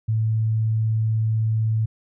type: tone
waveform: sine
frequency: 110.5 Hz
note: A2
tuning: 8 cents sharp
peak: -18 dBFS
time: 0.08-1.86 s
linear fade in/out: 10 ms
effects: none